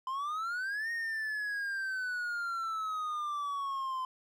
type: exponential two-way sweep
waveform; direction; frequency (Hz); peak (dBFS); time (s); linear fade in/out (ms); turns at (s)
triangle; up then down; 1026 to 1864.7 to 1026; -31; 0.07-4.05; 2; 0.91
effects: none